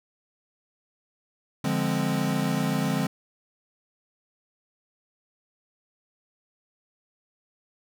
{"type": "chord", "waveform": "square", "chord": "D half-diminished seventh", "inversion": "none", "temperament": "equal", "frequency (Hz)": [146.83, 174.61, 207.7, 261.6], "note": ["D3", "F3", "Ab3", "C4"], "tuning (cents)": [0, 0, 0, 0], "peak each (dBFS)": -30, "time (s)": [1.64, 3.07], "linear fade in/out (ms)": 5, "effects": []}